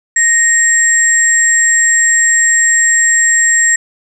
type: tone pair together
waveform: sine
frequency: 1864.7 / 7550 Hz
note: A#6 / A#8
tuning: 0 / +21 cents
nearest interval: 2 octaves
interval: 2421 cents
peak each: -10 dBFS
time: 0.16-3.76 s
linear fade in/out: 5 ms
effects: none